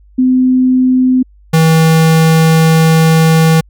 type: tone pair in turn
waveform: sine / square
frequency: 255.8 / 161.14 Hz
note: C4 / E3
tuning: -39 / -39 cents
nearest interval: minor sixth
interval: 800 cents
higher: first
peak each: -6 dBFS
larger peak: neither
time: 0.18-1.23 / 1.53-3.61 s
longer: second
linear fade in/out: 10 ms
effects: added 50 Hz sine -40 dBFS peak until 3.69 s